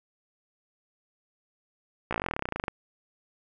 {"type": "slowing click train", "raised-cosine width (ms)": 0.5, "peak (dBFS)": -14, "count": 22, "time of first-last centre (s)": [2.11, 2.682], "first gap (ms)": 16, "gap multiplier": 1.05, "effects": []}